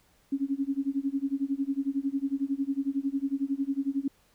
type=tone with tremolo; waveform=sine; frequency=275.5 Hz; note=C#4; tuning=11 cents flat; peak=-23 dBFS; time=0.32-4.08 s; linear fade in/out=5 ms; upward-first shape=sine; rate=11 Hz; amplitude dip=95%; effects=pink hiss -65 dBFS RMS until 4.34 s